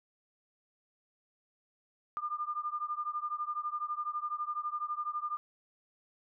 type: beating tone pair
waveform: sine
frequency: 1200 / 1212 Hz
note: D6 / D#6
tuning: +37 / -46 cents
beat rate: 12 Hz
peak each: -36 / -37 dBFS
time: 2.17-5.37 s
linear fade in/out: 0 ms
effects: none